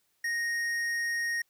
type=tone with tanh clipping; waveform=sine; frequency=1864.7 Hz; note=A#6; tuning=in tune; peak=-30 dBFS; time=0.24-1.42 s; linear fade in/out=5 ms; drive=12 dB; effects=white hiss -73 dBFS RMS until 1.49 s